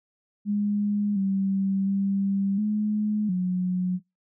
sine tone with pitch steps, 205.8 / 194.2 / 196.7 / 211.3 / 182.1 Hz, G#3 / G3 / G3 / G#3 / F#3, -16 / -16 / +6 / +30 / -27 cents, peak -22 dBFS, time 0.45-4 s, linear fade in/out 50 ms, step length 710 ms, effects noise-tail reverb RT60 0.2 s tail -24 dB re dry

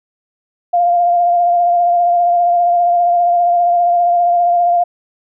sine tone with vibrato, 698.5 Hz, F5, in tune, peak -9 dBFS, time 0.73-4.84 s, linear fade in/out 10 ms, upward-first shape sine, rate 15 Hz, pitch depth 24 cents each way, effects none

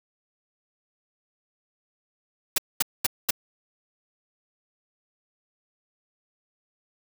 white noise bursts, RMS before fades -21 dBFS, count 4, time 2.56-3.308 s, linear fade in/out 5 ms, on 22 ms, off 220 ms, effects none

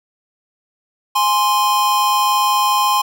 square tone pair together, 830.6 / 1044.6 Hz, G#5 / C6, 0 / -3 cents, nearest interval major third, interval 397 cents, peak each -19 / -15 dBFS, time 1.15-3.02 s, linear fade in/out 10 ms, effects none

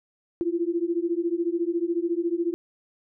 sine beating tone pair, 334.5 / 348.5 Hz, E4 / F4, +25 / -4 cents, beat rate 14 Hz, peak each -26 dBFS, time 0.41-2.54 s, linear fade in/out 0 ms, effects none

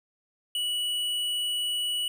sine tone with hard clipping, 2941 Hz, F#7, 11 cents flat, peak -28 dBFS, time 0.55-2.08 s, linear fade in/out 2 ms, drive 10 dB, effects none

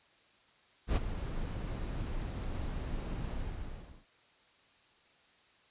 brown noise with ADSR envelope, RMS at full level -25 dBFS, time 0.87-4.06 s, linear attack 91 ms, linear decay 23 ms, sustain -12 dB, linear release 750 ms, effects white hiss -65 dBFS RMS until 5.7 s + resampled to 8000 Hz

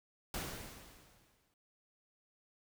pink noise with exponential decay, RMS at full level -39 dBFS, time 0.34-1.54 s, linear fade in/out 2 ms, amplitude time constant 260 ms, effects none

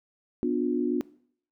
sine chord, B diminished, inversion none, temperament equal with one note detuned, 246.9 / 293.7 / 357 Hz, B3 / D4 / F4, 0 / 0 / +38 cents, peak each -28 dBFS, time 0.43-1.01 s, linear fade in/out 0 ms, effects noise-tail reverb RT60 0.6 s tail -21 dB re dry

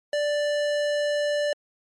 sine tone with hard clipping, 587.3 Hz, D5, in tune, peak -24 dBFS, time 0.13-1.53 s, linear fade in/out 2 ms, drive 17 dB, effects MP3 64 kbps

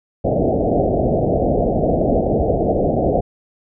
white low-pass noise, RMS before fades -17 dBFS, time 0.24-3.21 s, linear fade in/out 10 ms, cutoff 730 Hz, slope 96 dB/octave, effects none

